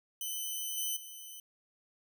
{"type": "tone with level steps", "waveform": "5% pulse", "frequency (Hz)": 3028, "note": "F#7", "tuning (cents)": 39, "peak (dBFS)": [-27, -24, -37], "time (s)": [0.21, 1.4], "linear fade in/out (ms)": 2, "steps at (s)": [0.77, 0.96], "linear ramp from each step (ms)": 10, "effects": []}